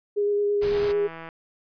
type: tone with vibrato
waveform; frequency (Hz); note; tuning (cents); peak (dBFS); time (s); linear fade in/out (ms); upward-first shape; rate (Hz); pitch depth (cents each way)
sine; 410; G#4; -22; -20; 0.16-1.08; 20; square; 9; 9
type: noise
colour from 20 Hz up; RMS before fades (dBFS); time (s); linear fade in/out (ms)
pink; -35; 0.61-0.93; 20
type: click train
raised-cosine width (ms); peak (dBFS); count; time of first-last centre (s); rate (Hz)
0.5; -24; 91; 0.74-1.289; 164
effects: resampled to 11025 Hz